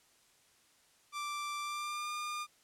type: tone with pitch glide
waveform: sawtooth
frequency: 1174.7 to 1207.7 Hz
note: D6 to D6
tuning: 0 to +48 cents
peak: -33 dBFS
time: 1.12-2.47 s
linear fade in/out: 50 ms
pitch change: +48 cents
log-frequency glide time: 1.61-2.11 s
effects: white hiss -67 dBFS RMS until 2.63 s + low-pass 10000 Hz 12 dB/octave